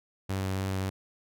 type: tone with vibrato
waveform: sawtooth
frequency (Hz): 95.7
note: G2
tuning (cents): -41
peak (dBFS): -25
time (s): 0.29-0.9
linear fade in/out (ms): 10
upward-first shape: sine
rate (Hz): 3.5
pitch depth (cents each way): 12
effects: none